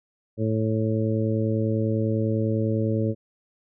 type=harmonic tone; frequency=110 Hz; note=A2; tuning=in tune; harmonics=1 / 2 / 3 / 4 / 5; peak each=-24 / -27 / -29 / -30 / -31 dBFS; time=0.37-3.15 s; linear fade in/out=50 ms; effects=none